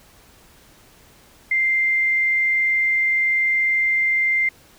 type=tone; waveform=sine; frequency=2093 Hz; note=C7; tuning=in tune; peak=-16 dBFS; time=1.51-4.49 s; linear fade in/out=5 ms; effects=pink hiss -51 dBFS RMS until 4.78 s